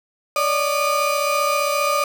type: tone cluster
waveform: 35% pulse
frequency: 574 / 609 / 1216 Hz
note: D5 / D#5 / D#6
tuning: -40 / -37 / -40 cents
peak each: -20 / -25 / -19 dBFS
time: 0.36-2.04 s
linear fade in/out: 2 ms
effects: none